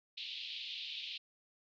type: band-pass noise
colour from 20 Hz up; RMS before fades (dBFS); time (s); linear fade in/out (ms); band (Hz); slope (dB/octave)
white; -44; 0.17-1.18; 10; 2600 to 4100; 48
effects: none